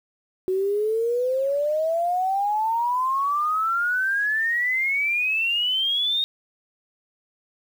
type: exponential sweep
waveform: sine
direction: up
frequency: 369.2 to 3729 Hz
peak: -20 dBFS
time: 0.48-6.24 s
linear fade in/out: 0 ms
effects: 8-bit